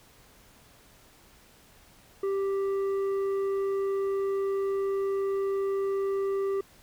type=tone with tanh clipping; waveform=sine; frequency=392 Hz; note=G4; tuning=in tune; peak=-27 dBFS; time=2.23-6.61 s; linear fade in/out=5 ms; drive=7 dB; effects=pink hiss -57 dBFS RMS until 6.82 s